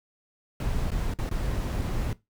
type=noise with dropouts; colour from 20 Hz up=brown; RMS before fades=-28 dBFS; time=0.6-2.13 s; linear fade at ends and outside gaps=2 ms; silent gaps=0.906-0.916 / 1.138-1.187 / 1.292-1.312 s; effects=noise-tail reverb RT60 0.2 s tail -19 dB re dry